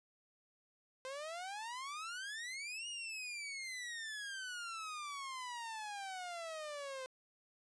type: exponential two-way sweep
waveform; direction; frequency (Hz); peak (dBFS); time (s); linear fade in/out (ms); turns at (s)
sawtooth; up then down; 513 to 2895 to 513; -39; 1.05-7.06; 0; 2.88
effects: resampled to 22050 Hz